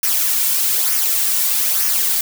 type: noise with flanger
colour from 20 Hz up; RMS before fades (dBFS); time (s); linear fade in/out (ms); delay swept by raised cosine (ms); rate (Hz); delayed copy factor
blue; -17; 0.03-2.21; 2; 0.25 to 2.45; 1.1; -0.55
effects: none